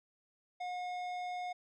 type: tone with tanh clipping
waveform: sine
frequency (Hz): 721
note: F#5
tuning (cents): -45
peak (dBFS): -39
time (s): 0.6-1.53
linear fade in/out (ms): 10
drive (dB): 13
effects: none